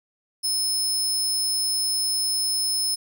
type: tone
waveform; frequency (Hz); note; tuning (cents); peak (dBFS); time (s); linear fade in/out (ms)
25% pulse; 5210; E8; -21; -17; 0.43-2.96; 20
effects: none